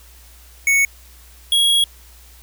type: tone pair in turn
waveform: square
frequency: 2217 / 3312 Hz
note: C#7 / G#7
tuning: 0 / -5 cents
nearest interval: perfect fifth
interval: 695 cents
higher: second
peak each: -13 dBFS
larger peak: neither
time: 0.67-0.85 / 1.52-1.84 s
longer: second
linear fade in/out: 2 ms
effects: added 60 Hz sine -44 dBFS peak until 2.42 s + white hiss -48 dBFS RMS until 2.42 s